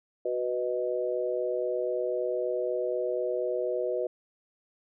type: chord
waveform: sine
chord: B major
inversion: second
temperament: equal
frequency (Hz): 370 / 493.9 / 622.3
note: F#4 / B4 / D#5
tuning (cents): 0 / 0 / 0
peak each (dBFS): -32 / -30 / -32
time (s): 0.25-4.07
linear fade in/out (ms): 5
effects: none